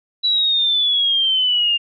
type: exponential sweep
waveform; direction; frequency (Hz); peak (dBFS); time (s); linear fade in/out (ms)
sine; down; 3951 to 2795; -14; 0.23-1.78; 20
effects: none